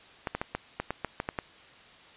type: clicks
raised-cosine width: 0.5 ms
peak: -15 dBFS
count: 10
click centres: 0.272 / 0.35 / 0.415 / 0.55 / 0.8 / 0.906 / 1.047 / 1.201 / 1.289 / 1.388 s
effects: white hiss -53 dBFS RMS until 2.16 s + resampled to 8000 Hz